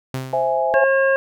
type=tone with exponential decay; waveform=sawtooth; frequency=130.81 Hz; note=C3; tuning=in tune; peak=-18 dBFS; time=0.14-0.74 s; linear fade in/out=2 ms; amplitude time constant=130 ms
type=chord; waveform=sine; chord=C augmented; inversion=none; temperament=equal; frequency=523.3 / 659.3 / 830.6 Hz; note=C5 / E5 / G#5; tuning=0 / 0 / 0 cents; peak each=-21 dBFS; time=0.33-0.84 s; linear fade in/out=2 ms
type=harmonic tone; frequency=540 Hz; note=C#5; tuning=45 cents flat; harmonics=1 / 2 / 3 / 5; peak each=-15 / -27 / -19 / -33 dBFS; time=0.74-1.16 s; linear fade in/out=0 ms
effects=none